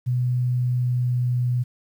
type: tone with pitch glide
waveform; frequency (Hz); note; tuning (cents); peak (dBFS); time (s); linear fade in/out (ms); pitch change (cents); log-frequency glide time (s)
sine; 124.4 to 123.47; B2 to B2; +13 to 0; -19; 0.06-1.64; 20; -13; 0.51-1.49
effects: 9-bit